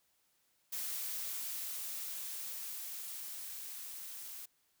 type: noise with level ramp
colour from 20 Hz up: blue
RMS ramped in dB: -39 to -47 dBFS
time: 0.72-4.46 s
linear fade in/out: 10 ms
effects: white hiss -75 dBFS RMS until 4.8 s